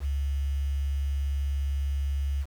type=tone with quantisation; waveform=sine; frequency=69.6 Hz; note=C#2; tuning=8 cents sharp; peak=-25 dBFS; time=0-2.46 s; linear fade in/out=50 ms; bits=8; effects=none